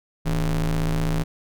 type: ring-modulated tone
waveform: square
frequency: 66 Hz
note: C2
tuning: 16 cents sharp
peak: -18 dBFS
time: 0.25-1.24 s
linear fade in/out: 20 ms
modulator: 93.7 Hz
effects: none